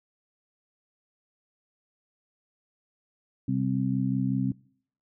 harmonic tone, 65.41 Hz, C2, in tune, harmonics 2 / 3 / 4, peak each -28 / -29 / -28 dBFS, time 3.48-4.52 s, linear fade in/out 5 ms, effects noise-tail reverb RT60 0.6 s tail -24 dB re dry

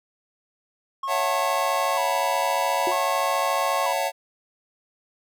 triangle tone with vibrato, 1030 Hz, C6, 28 cents flat, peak -24 dBFS, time 1.03-3.93 s, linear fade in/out 5 ms, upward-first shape square, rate 0.53 Hz, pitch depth 91 cents each way
square chord, F# minor seventh, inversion second, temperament just, 555 / 666 / 740 / 888 Hz, C#5 / E5 / F#5 / A5, +2 / +18 / 0 / +16 cents, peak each -29 dBFS, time 1.07-4.12 s, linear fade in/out 50 ms
sine tone with exponential decay, 358.5 Hz, F4, 45 cents sharp, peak -21 dBFS, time 2.87-2.99 s, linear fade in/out 2 ms, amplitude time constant 25 ms
effects none

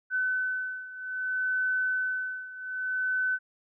sine beating tone pair, 1512 / 1512.62 Hz, F#6 / F#6, +37 / +38 cents, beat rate 0.62 Hz, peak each -29 / -32 dBFS, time 0.1-3.39 s, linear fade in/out 50 ms, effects none

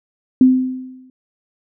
sine tone with exponential decay, 257.3 Hz, C4, 29 cents flat, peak -4 dBFS, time 0.41-1.1 s, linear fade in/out 2 ms, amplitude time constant 150 ms, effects none

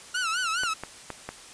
sawtooth tone with vibrato, 1396.9 Hz, F6, in tune, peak -22 dBFS, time 0.14-0.74 s, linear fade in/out 10 ms, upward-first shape sine, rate 4.8 Hz, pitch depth 140 cents each way
clicks, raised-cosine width 0.5 ms, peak -18 dBFS, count 4, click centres 0.635 / 0.836 / 1.103 / 1.29 s
effects white hiss -46 dBFS RMS until 1.53 s + resampled to 22050 Hz

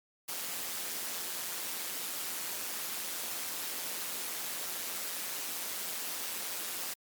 white noise with amplitude modulation, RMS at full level -35 dBFS, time 0.28-6.94 s, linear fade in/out 10 ms, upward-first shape sine, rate 175 Hz, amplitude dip 60%, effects high-pass 200 Hz 12 dB/octave + Opus 48 kbps

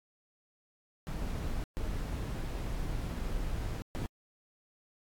brown noise bursts at uneven times, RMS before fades -35 dBFS, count 3, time 1.07-1.64 / 1.77-3.82 / 3.95-4.06 s, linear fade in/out 0 ms, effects AAC 64 kbps

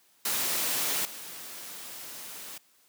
white noise with level steps, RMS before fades -29 / -42 dBFS, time 0.25-2.58 s, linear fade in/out 5 ms, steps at 1.05 s, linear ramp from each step 2 ms, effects white hiss -64 dBFS RMS until 2.88 s + high-pass 150 Hz 12 dB/octave

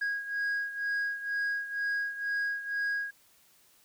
sine beating tone pair, 1643 / 1645.1 Hz, G#6 / G#6, -19 / -17 cents, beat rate 2.1 Hz, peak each -29 / -33 dBFS, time 0.01-3.11 s, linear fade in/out 10 ms, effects tanh soft clip ceiling -27 dBFS + white hiss -63 dBFS RMS until 3.84 s

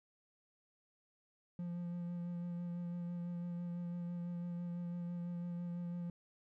triangle tone with vibrato, 174 Hz, F3, 6 cents flat, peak -37 dBFS, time 1.59-6.1 s, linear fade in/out 2 ms, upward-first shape sine, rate 6 Hz, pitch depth 16 cents each way, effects none

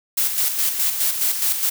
blue noise with tremolo, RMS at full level -19 dBFS, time 0.17-1.7 s, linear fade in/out 10 ms, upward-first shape square, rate 4.8 Hz, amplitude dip 50%, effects none

